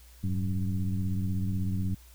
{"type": "tone with frequency modulation", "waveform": "sine", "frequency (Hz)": 98, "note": "G2", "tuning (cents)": 0, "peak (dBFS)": -26, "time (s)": [0.23, 1.95], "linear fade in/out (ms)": 10, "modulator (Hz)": 89.9, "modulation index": 1.2, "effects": ["added 60 Hz sine -51 dBFS peak until 2.14 s", "white hiss -58 dBFS RMS until 2.14 s"]}